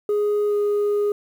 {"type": "tone with pitch glide", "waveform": "sine", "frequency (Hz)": [415.3, 412.4], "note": ["G#4", "G#4"], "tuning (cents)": [0, -12], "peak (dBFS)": -15, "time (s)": [0.09, 1.12], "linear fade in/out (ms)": 2, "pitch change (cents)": -12, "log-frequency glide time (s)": [0.48, 0.54], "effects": ["tanh soft clip ceiling -17 dBFS", "8-bit"]}